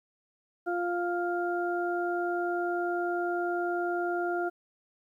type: harmonic tone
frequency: 350 Hz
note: F4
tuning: 4 cents sharp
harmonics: 1 / 2 / 4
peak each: -30 / -32 / -35 dBFS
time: 0.66-4.5 s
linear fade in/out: 20 ms
effects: 11-bit